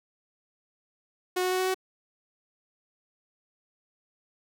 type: tone with pitch steps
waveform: sawtooth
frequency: 365.1 / 367.6 / 370.2 / 372.8 / 375.4 Hz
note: F#4 / F#4 / F#4 / F#4 / F#4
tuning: -23 / -11 / +1 / +13 / +25 cents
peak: -21 dBFS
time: 1.36-1.745 s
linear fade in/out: 10 ms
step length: 77 ms
effects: none